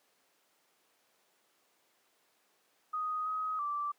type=tone with pitch steps; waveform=sine; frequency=1247 / 1263 / 1168 Hz; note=D#6 / D#6 / D6; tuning=+3 / +26 / -10 cents; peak=-32 dBFS; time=2.93-3.92 s; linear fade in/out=10 ms; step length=330 ms; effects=pink hiss -71 dBFS RMS until 3.98 s + high-pass 400 Hz 12 dB/octave